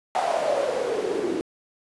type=noise with band-pass filter sweep; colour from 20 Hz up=white; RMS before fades=-25 dBFS; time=0.15-1.41 s; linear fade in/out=0 ms; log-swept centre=750 to 330 Hz; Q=7.8; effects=resampled to 24000 Hz